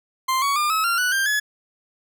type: tone with pitch steps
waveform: 40% pulse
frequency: 1046.5 / 1121.6 / 1202.1 / 1288.4 / 1380.9 / 1480 / 1586.2 / 1700 Hz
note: C6 / C#6 / D6 / E6 / F6 / F#6 / G6 / G#6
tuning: 0 / +20 / +40 / -40 / -20 / 0 / +20 / +40 cents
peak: -18 dBFS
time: 0.28-1.4 s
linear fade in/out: 10 ms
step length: 140 ms
effects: none